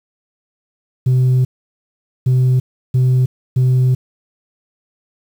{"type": "tone bursts at uneven times", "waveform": "sine", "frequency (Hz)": 127.8, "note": "C3", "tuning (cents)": -40, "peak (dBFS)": -7, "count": 4, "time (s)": [[1.06, 1.45], [2.26, 2.6], [2.94, 3.26], [3.56, 3.95]], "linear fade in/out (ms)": 10, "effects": ["tanh soft clip ceiling -9 dBFS", "7-bit"]}